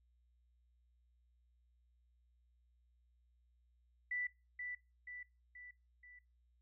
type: tone with echo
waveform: sine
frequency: 1975.5 Hz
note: B6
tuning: in tune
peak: -37 dBFS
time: 4.11-4.27 s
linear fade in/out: 5 ms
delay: 480 ms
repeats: 4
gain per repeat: -5 dB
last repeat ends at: 6.19 s
effects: noise-tail reverb RT60 0.3 s tail -22 dB re dry + added 60 Hz sine -70 dBFS peak until 6.61 s